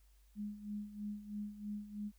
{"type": "tone with tremolo", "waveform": "sine", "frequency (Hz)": 207.7, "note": "G#3", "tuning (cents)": 0, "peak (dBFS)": -38, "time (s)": [0.35, 2.12], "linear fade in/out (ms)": 50, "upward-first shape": "sine", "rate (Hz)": 3.1, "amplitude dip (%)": 75, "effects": ["added 50 Hz sine -63 dBFS peak until 2.18 s", "white hiss -75 dBFS RMS until 2.18 s"]}